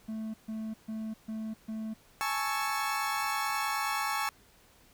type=tone bursts; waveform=triangle; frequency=219.5 Hz; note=A3; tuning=4 cents flat; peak=-32 dBFS; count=5; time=0.08-1.94 s; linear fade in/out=10 ms; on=260 ms; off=140 ms
type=chord; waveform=30% pulse; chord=A major seventh; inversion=third; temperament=equal; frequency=830.6 / 880 / 1108.7 / 1318.5 Hz; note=G#5 / A5 / C#6 / E6; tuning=0 / 0 / 0 / 0 cents; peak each=-33 / -34 / -31 / -34 dBFS; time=2.21-4.29 s; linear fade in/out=0 ms
effects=pink hiss -61 dBFS RMS until 4.93 s